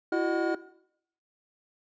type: tone cluster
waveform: triangle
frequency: 334.8 / 372 / 611 / 748 / 1432 Hz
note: E4 / F#4 / D#5 / F#5 / F6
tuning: +27 / +9 / -32 / +19 / +43 cents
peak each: -25 / -28 / -31 / -33 / -31 dBFS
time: 0.12-0.55 s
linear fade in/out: 5 ms
effects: noise-tail reverb RT60 0.7 s tail -18 dB re dry + resampled to 16000 Hz